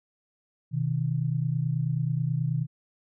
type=tone pair together; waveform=sine; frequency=127.29 / 156.6 Hz; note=C3 / D#3; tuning=-47 / +11 cents; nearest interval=major third; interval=358 cents; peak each=-27 dBFS; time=0.71-2.67 s; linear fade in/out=50 ms; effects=none